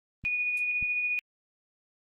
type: clicks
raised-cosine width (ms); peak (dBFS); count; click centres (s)
5; -30; 2; 0.24 / 0.827
type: tone with tremolo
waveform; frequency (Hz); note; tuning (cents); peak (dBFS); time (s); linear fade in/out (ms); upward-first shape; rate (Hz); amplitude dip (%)
sine; 2463; D#7; -18; -25; 0.25-1.19; 0; sine; 14; 30
type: noise with exponential decay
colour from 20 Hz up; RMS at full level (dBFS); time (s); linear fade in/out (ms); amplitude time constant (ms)
violet; -38; 0.57-0.66; 1; 18
effects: Opus 24 kbps

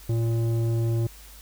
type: tone with low-pass filter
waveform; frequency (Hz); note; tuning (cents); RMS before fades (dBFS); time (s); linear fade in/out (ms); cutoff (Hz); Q
square; 115; A#2; -23; -24; 0.09-1.07; 5; 410; 0.91
effects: added 50 Hz sine -46 dBFS peak until 1.41 s + white hiss -49 dBFS RMS until 1.41 s

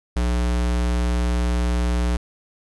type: tone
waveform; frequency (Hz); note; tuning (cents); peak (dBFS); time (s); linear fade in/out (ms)
square; 60; B1; -49; -19; 0.16-2.17; 5
effects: resampled to 24000 Hz + 9-bit

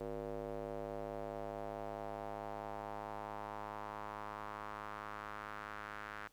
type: tone with band-pass filter sweep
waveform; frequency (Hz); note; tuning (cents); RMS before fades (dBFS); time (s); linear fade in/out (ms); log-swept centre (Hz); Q
square; 52.3; G#1; +13; -45; 0-6.28; 10; 490 to 1500; 2.4
effects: pink hiss -70 dBFS RMS until 6.32 s

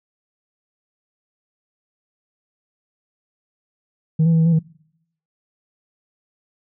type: tone with pitch steps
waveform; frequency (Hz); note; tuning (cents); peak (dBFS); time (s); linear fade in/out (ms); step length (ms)
sine; 158.4 / 166 / 162.8 / 161.6 / 167.7 / 159.3; D#3 / E3 / E3 / E3 / E3 / D#3; +31 / +12 / -21 / -34 / +30 / +41; -10; 4.19-4.592; 10; 67
effects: noise-tail reverb RT60 0.7 s tail -23 dB re dry + tanh soft clip ceiling -11 dBFS

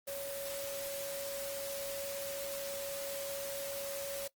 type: tone in noise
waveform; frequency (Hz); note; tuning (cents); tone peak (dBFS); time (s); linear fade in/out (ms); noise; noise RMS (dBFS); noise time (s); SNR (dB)
sine; 558; C#5; +11; -39; 0.07-4.28; 10; white; -43; 0.07-4.28; +1
effects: noise-tail reverb RT60 0.1 s tail -19 dB re dry + Opus 24 kbps

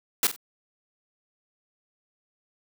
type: noise with echo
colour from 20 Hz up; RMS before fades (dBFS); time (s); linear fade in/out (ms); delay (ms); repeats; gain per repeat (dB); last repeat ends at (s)
white; -21; 0.23-0.27; 2; 46; 2; -12; 0.362
effects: high-pass 200 Hz 12 dB/octave

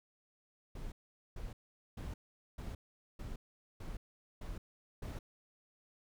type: noise bursts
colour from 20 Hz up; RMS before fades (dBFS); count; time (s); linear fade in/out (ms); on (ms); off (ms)
brown; -43; 8; 0.75-5.19; 5; 170; 440
effects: none

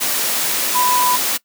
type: tone in noise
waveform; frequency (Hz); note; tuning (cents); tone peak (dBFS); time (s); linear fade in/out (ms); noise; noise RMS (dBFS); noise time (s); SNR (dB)
sine; 993; B5; +9; -15; 0.74-1.17; 20; white; -19; 0-1.38; +1
effects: noise-tail reverb RT60 0.1 s tail -21 dB re dry + high-pass 200 Hz 12 dB/octave

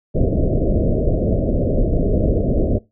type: low-pass noise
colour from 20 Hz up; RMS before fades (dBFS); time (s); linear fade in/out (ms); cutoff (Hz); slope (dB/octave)
pink; -17; 0.14-2.79; 20; 650; 96
effects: noise-tail reverb RT60 0.2 s tail -18 dB re dry

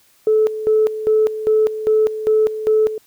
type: tone with tremolo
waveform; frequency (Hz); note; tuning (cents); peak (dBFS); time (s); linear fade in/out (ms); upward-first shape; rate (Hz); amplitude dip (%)
sine; 433.8; A4; -25; -10; 0.27-2.98; 2; square; 2.5; 75
effects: tanh soft clip ceiling -6 dBFS + white hiss -55 dBFS RMS until 3.06 s

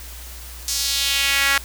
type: tone with high-pass filter sweep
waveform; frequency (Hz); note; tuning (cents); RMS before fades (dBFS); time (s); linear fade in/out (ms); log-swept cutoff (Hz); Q
sawtooth; 277.2; C#4; 0; -20; 0.68-1.58; 2; 5800 to 1600; 1.8
effects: added 60 Hz sine -36 dBFS peak until 1.64 s + white hiss -39 dBFS RMS until 1.64 s

